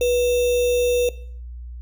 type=tone with sample-and-hold; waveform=sine; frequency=488 Hz; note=B4; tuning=21 cents flat; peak=-16 dBFS; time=0.01-1.09 s; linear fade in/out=2 ms; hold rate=3150 Hz; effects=noise-tail reverb RT60 0.5 s tail -17 dB re dry + added 60 Hz sine -32 dBFS peak until 1.81 s

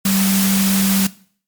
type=tone in noise; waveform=sine; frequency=193.7 Hz; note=G3; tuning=20 cents flat; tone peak=-15 dBFS; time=0.05-1.07 s; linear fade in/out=5 ms; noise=white; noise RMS=-20 dBFS; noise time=0.05-1.07 s; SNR=+2 dB; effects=noise-tail reverb RT60 0.5 s tail -19 dB re dry + MP3 96 kbps

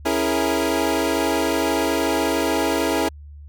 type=chord; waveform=25% pulse; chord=A# half-diminished seventh; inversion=first; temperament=equal with one note detuned; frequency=276.1 / 329.6 / 415.3 / 466.2 Hz; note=C#4 / E4 / G#4 / A#4; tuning=-7 / 0 / 0 / 0 cents; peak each=-21 / -19 / -22 / -22 dBFS; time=0.05-3.09 s; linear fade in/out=10 ms; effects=added 73 Hz sine -37 dBFS peak until 3.48 s

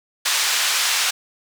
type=band-pass noise; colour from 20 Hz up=white; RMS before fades=-20 dBFS; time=0.25-1.11 s; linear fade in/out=10 ms; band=1100 to 6200 Hz; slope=12 dB/octave; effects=none

